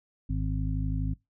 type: harmonic tone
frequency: 52.2 Hz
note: G#1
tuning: 10 cents sharp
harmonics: 1 / 2 / 3 / 5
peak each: -29 / -32 / -34 / -36 dBFS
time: 0.29-1.14 s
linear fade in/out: 10 ms
effects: noise-tail reverb RT60 0.2 s tail -23 dB re dry